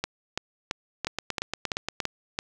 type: two click trains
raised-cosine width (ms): 0.2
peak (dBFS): -10 / -11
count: 8 / 9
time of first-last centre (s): 0.04-2.389 / 1.07-2.002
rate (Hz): 2.98 / 8.58
effects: none